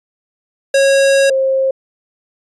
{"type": "tone pair in turn", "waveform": ["square", "sine"], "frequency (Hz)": [548, 532.7], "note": ["C#5", "C5"], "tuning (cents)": [-20, 31], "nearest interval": "unison", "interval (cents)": 49, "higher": "first", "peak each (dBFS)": [-9, -11], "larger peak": "first", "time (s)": [[0.74, 1.3], [1.3, 1.71]], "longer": "first", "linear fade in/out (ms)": 5, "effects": ["resampled to 24000 Hz"]}